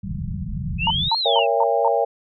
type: low-pass noise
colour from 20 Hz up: white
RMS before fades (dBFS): -27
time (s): 0.03-1.09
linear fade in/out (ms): 10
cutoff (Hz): 200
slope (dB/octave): 96
type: exponential two-way sweep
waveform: sine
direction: up then down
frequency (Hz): 2544 to 4313 to 2544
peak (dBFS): -20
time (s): 0.78-1.47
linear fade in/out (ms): 50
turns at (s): 1.18
type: tone bursts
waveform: sine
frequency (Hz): 909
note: A#5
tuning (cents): -44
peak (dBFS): -16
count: 5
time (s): 0.87-1.88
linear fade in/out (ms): 2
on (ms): 34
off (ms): 210
type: chord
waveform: sine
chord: A# diminished seventh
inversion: none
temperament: just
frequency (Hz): 466.2 / 559.4 / 671.3 / 805.5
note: A#4 / C#5 / E5 / G5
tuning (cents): 0 / +16 / +31 / +47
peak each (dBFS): -22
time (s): 1.25-2.05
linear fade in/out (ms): 10
effects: none